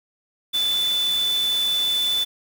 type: tone in noise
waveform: sine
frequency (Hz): 3498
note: A7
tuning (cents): -11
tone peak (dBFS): -19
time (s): 0.53-2.25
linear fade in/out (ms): 20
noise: white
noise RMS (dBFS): -33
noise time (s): 0.53-2.25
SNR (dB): +11
effects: none